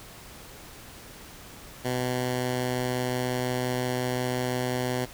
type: tone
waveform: 10% pulse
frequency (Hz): 125.7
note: B2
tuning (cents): +31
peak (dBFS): -18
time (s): 1.84-5.06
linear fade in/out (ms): 20
effects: pink hiss -46 dBFS RMS until 5.13 s